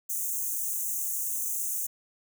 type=high-pass noise; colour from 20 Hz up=white; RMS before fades=-31 dBFS; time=0.09-1.87 s; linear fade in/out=10 ms; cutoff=6100 Hz; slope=96 dB/octave; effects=none